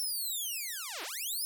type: linear two-way sweep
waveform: 5% pulse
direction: down then up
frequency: 5420 to 293.7 to 5340 Hz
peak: -26 dBFS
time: 0-1.45 s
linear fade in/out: 0 ms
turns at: 1.03 s
effects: none